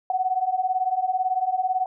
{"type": "beating tone pair", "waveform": "sine", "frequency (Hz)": [734, 752], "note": ["F#5", "F#5"], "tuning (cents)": [-14, 28], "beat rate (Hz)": 18, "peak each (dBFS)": [-25, -23], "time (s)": [0.1, 1.86], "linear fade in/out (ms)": 2, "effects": []}